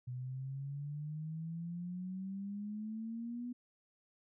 sine exponential sweep, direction up, 123.6 to 246.9 Hz, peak -39 dBFS, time 0.07-3.53 s, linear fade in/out 10 ms, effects none

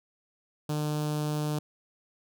sawtooth tone with notch filter, 150.5 Hz, D3, 43 cents sharp, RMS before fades -30 dBFS, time 0.69-1.59 s, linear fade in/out 5 ms, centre 2000 Hz, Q 1.1, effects none

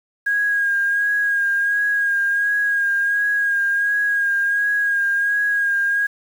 sine tone with vibrato, 1633 Hz, G#6, 30 cents flat, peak -16 dBFS, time 0.26-6.07 s, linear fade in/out 10 ms, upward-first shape sine, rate 1.4 Hz, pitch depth 26 cents each way, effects 7-bit

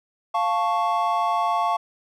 triangle chord, F augmented, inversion none, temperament equal, 698.5 / 880 / 1108.7 Hz, F5 / A5 / C#6, 0 / 0 / 0 cents, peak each -22 / -23 / -22 dBFS, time 0.34-1.77 s, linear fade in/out 10 ms, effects none

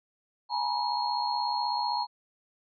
sine tone cluster, 836 / 915 / 971 / 4286 Hz, G#5 / A#5 / B5 / C8, +11 / -32 / -30 / +41 cents, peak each -31 / -38 / -30 / -34 dBFS, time 0.49-2.07 s, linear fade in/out 50 ms, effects none

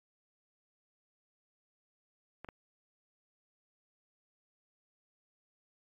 clicks, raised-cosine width 0.5 ms, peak -29 dBFS, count 2, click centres 2.446 / 2.488 s, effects AAC 48 kbps

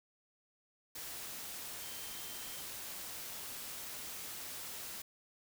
sine tone in noise, 3136 Hz, G7, in tune, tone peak -55 dBFS, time 1.81-2.62 s, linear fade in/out 5 ms, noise white, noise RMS -45 dBFS, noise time 0.95-5.02 s, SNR -13 dB, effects none

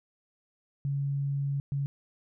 sine tone bursts at uneven times, 140 Hz, C#3, 18 cents sharp, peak -27 dBFS, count 2, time 0.85-1.6 / 1.72-1.86 s, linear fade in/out 0 ms, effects none

